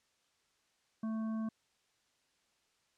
harmonic tone, 221 Hz, A3, 8 cents sharp, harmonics 1 / 3 / 5 / 7, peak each -34 / -51 / -51 / -60 dBFS, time 1.03-1.49 s, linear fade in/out 5 ms, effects white hiss -75 dBFS RMS until 2.97 s + low-pass 7000 Hz 12 dB/octave

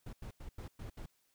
brown noise bursts at uneven times, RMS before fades -45 dBFS, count 6, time 0.06-0.13 / 0.22-0.31 / 0.4-0.49 / 0.58-0.68 / 0.79-0.9 / 0.97-1.06 s, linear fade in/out 5 ms, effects white hiss -75 dBFS RMS until 1.34 s

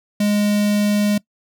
square tone with notch filter, 206.9 Hz, G#3, 6 cents flat, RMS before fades -17 dBFS, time 0.2-1.18 s, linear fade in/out 5 ms, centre 1200 Hz, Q 1.1, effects noise-tail reverb RT60 0.1 s tail -22 dB re dry

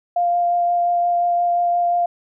sine tone with vibrato, 698.5 Hz, F5, in tune, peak -15 dBFS, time 0.16-2.06 s, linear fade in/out 5 ms, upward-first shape sine, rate 5.7 Hz, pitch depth 9 cents each way, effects none

